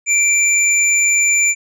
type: tone pair together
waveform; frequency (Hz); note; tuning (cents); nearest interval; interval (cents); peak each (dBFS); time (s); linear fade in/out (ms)
sine; 2349 / 7039; D7 / A8; 0 / 0; octave + perfect fifth; 1900; -13; 0.06-1.55; 50
effects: tanh soft clip ceiling -5 dBFS